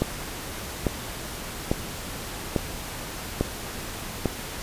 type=click train; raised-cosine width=2 ms; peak=-8 dBFS; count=6; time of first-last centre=0.02-4.257 s; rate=1.18 Hz; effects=pink hiss -35 dBFS RMS until 4.62 s + resampled to 32000 Hz